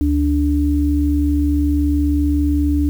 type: tone pair together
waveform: sine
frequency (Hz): 72.54 / 292.1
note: D2 / D4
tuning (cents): -21 / -9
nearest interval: 2 octaves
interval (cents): 2412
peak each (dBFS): -16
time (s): 0.01-2.89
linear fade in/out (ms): 0
effects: 7-bit